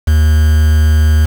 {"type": "tone with quantisation", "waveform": "triangle", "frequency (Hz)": 77.2, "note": "D#2", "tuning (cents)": -13, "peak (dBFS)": -4, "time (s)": [0.07, 1.26], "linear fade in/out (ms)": 10, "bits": 4, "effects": []}